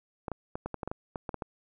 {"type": "clicks", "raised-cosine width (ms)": 1, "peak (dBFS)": -20, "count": 12, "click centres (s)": [0.282, 0.317, 0.555, 0.66, 0.743, 0.832, 0.876, 0.915, 1.158, 1.292, 1.343, 1.422], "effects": []}